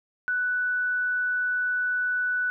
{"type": "tone", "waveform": "sine", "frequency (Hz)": 1486, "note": "F#6", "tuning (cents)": 7, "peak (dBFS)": -23, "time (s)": [0.28, 2.5], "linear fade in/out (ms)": 0, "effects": []}